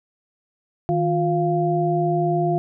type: tone cluster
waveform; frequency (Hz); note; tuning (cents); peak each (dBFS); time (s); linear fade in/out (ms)
sine; 157.3 / 354 / 694; D#3 / F4 / F5; +19 / +23 / -11; -22; 0.89-2.58; 0
effects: none